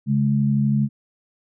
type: tone pair together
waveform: sine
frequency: 138.32 / 210.8 Hz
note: C#3 / G#3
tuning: -3 / +26 cents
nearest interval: perfect fifth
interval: 729 cents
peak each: -19 dBFS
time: 0.06-0.89 s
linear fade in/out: 50 ms
effects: none